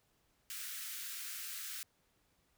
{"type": "high-pass noise", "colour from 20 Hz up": "white", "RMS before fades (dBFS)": -44, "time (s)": [0.5, 1.83], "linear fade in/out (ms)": 0, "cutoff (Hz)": 1300, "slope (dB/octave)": 48, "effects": ["pink hiss -75 dBFS RMS until 2.57 s"]}